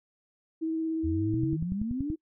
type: tone with vibrato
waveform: sine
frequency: 322 Hz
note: E4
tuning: 41 cents flat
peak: -27 dBFS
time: 0.61-1.57 s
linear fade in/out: 20 ms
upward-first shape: sine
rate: 17 Hz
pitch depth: 11 cents each way
type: exponential sweep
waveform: sine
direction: up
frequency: 77.78 to 329.6 Hz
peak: -29 dBFS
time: 1.03-2.16 s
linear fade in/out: 20 ms
type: click train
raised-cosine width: 5 ms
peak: -22 dBFS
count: 9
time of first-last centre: 1.34-2.102 s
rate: 10.5 Hz
effects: noise-tail reverb RT60 0.1 s tail -24 dB re dry